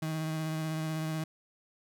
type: tone with vibrato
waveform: 35% pulse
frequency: 158 Hz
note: D#3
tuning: 27 cents sharp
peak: -30 dBFS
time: 0.02-1.24 s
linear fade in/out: 5 ms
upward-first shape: sine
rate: 16 Hz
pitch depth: 18 cents each way
effects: none